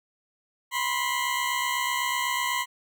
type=tone pair together; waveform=20% pulse; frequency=981 / 1049 Hz; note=B5 / C6; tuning=-12 / +4 cents; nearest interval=minor second; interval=116 cents; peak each=-23 dBFS; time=0.71-2.66 s; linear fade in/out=50 ms; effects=none